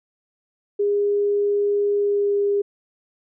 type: tone with pitch glide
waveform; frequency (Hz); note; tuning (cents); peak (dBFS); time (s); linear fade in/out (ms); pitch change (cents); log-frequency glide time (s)
sine; 408.1 to 404.8; G#4 to G#4; -30 to -44; -17; 0.79-2.62; 10; -14; 1.96-2.37
effects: none